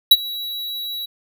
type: tone with ADSR envelope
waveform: square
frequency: 3902 Hz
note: B7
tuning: 22 cents flat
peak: -4 dBFS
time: 0.11-1.06 s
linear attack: 7 ms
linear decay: 40 ms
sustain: -22 dB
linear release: 12 ms
effects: none